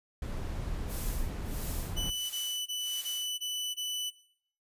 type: noise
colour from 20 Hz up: brown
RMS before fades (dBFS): -35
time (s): 0.22-2.1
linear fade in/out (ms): 2
type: noise with tremolo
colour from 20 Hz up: blue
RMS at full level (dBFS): -40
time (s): 0.87-3.32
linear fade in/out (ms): 50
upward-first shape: sine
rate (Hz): 1.5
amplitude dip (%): 100
type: tone bursts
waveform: sawtooth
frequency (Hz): 2984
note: F#7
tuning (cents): +14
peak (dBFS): -30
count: 6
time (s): 1.96-4.105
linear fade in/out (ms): 20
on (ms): 340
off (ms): 21
effects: noise-tail reverb RT60 0.6 s tail -18 dB re dry + resampled to 32000 Hz